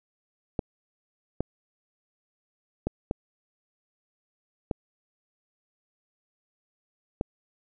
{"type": "clicks", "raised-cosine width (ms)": 2, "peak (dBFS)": -13, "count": 6, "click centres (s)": [0.592, 1.406, 2.87, 3.111, 4.712, 7.211], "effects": []}